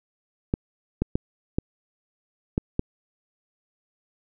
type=clicks; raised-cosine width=3 ms; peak=-9 dBFS; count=6; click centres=0.539 / 1.02 / 1.155 / 1.585 / 2.579 / 2.794 s; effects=none